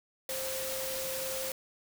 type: tone in noise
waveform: sine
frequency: 527 Hz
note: C5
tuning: 12 cents sharp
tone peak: -37 dBFS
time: 0.29-1.52 s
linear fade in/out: 2 ms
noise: white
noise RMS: -37 dBFS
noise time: 0.29-1.52 s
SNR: -3 dB
effects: none